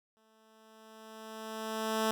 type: tone with exponential growth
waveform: 10% pulse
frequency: 220 Hz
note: A3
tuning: in tune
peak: -19 dBFS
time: 0.17-2.11 s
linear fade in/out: 0 ms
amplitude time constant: 420 ms
effects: none